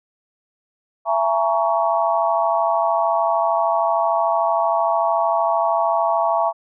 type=chord; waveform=sine; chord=A# half-diminished seventh; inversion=second; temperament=just; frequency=671.3 / 839.1 / 932.3 / 1118.8 Hz; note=E5 / G#5 / A#5 / C#6; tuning=+31 / +18 / 0 / +16 cents; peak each=-19 / -23 / -22 / -23 dBFS; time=1.05-6.53 s; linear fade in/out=50 ms; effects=none